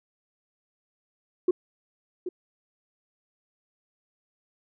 sine tone with echo, 361.2 Hz, F#4, 42 cents flat, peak -16 dBFS, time 1.48-1.51 s, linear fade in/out 5 ms, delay 780 ms, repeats 1, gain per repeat -12 dB, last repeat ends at 2.29 s, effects tanh soft clip ceiling -14 dBFS

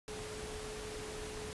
sine tone in noise, 427.7 Hz, A4, 49 cents flat, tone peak -45 dBFS, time 0.08-1.53 s, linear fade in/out 0 ms, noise pink, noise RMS -45 dBFS, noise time 0.08-1.53 s, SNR -3 dB, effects resampled to 24000 Hz

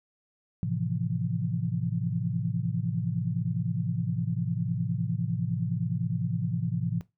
sine chord, F major seventh, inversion first, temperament equal, 110 / 130.81 / 164.81 / 174.61 Hz, A2 / C3 / E3 / F3, 0 / 0 / 0 / 0 cents, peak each -32 dBFS, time 0.63-7.01 s, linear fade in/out 0 ms, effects noise-tail reverb RT60 0.2 s tail -18 dB re dry

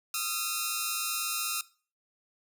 5% pulse tone pair together, 1244.5 / 1358 Hz, D#6 / F6, 0 / -49 cents, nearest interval major second, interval 151 cents, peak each -21 dBFS, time 0.14-1.61 s, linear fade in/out 2 ms, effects noise-tail reverb RT60 0.4 s tail -20 dB re dry

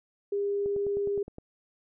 sine tone, 403.4 Hz, G4, 50 cents sharp, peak -26 dBFS, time 0.32-1.23 s, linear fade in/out 5 ms
click train, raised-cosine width 2 ms, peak -28 dBFS, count 8, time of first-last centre 0.66-1.384 s, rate 9.67 Hz
effects none

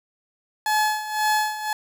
30% pulse tone with tremolo, 855 Hz, A5, 50 cents flat, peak -15 dBFS, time 0.66-1.73 s, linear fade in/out 2 ms, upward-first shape sine, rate 1.9 Hz, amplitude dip 75%, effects none

